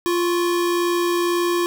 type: tone pair together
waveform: square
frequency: 347.7 / 1105 Hz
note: F4 / C#6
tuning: -8 / -6 cents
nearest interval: octave + minor sixth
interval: 2002 cents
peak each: -19 / -28 dBFS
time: 0.06-1.66 s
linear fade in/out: 0 ms
effects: none